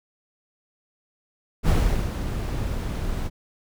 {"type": "noise with ADSR envelope", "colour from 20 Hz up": "brown", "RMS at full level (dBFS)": -18, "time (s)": [1.63, 3.3], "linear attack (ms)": 51, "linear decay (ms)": 400, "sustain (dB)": -9, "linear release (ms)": 39, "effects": []}